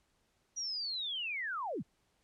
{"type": "linear sweep", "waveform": "sine", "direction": "down", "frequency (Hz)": [5850, 89.2], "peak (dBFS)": -35, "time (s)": [0.56, 1.83], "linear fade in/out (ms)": 20, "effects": ["pink hiss -75 dBFS RMS until 2.23 s", "low-pass 10000 Hz 12 dB/octave"]}